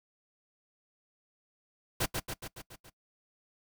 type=noise with echo; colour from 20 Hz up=pink; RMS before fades=-29 dBFS; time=2-2.06 s; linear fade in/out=10 ms; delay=140 ms; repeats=6; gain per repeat=-4 dB; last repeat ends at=2.9 s; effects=noise-tail reverb RT60 0.1 s tail -21 dB re dry